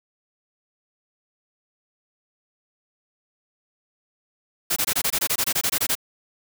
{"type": "noise bursts", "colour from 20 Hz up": "white", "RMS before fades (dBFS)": -22, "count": 15, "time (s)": [4.7, 5.953], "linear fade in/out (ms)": 10, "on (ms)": 63, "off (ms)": 22, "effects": []}